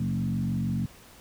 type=tone with frequency modulation; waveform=sine; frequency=171.8 Hz; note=F3; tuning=28 cents flat; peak=-25 dBFS; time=0-0.86 s; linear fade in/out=5 ms; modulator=46.4 Hz; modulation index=1.5; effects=pink hiss -52 dBFS RMS until 1.2 s